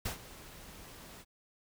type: noise with ADSR envelope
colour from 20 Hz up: pink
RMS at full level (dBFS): -35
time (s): 0.05-1.25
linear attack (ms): 8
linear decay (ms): 110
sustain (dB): -16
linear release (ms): 42
effects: none